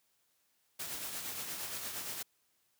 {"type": "noise with tremolo", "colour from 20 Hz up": "white", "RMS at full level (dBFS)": -39, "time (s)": [0.79, 2.23], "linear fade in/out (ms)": 10, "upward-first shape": "triangle", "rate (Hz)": 8.6, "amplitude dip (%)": 45, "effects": ["white hiss -75 dBFS RMS until 2.79 s", "high-pass 60 Hz 12 dB/octave"]}